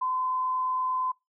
sine tone with frequency modulation, 1023 Hz, C6, 39 cents flat, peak -25 dBFS, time 0.01-1.12 s, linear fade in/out 10 ms, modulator 28.7 Hz, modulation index 0.31, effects noise-tail reverb RT60 0.2 s tail -25 dB re dry

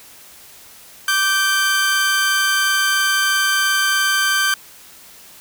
sawtooth tone pair together, 1173.5 / 1557 Hz, D6 / G6, -2 / -12 cents, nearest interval perfect fourth, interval 490 cents, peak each -19 / -12 dBFS, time 1.08-4.54 s, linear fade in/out 2 ms, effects white hiss -43 dBFS RMS until 5.4 s

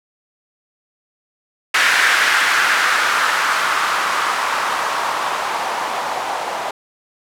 violet noise with low-pass filter sweep, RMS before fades -18 dBFS, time 1.74-6.71 s, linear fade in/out 5 ms, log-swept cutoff 1700 to 770 Hz, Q 2.4, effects none

